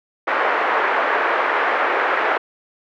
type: band-pass noise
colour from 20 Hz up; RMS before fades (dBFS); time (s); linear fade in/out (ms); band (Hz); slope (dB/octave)
white; -19; 0.27-2.38; 10; 400 to 1800; 24
effects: none